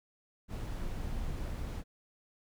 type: noise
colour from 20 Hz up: brown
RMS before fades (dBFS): -37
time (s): 0.48-1.84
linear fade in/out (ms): 50
effects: none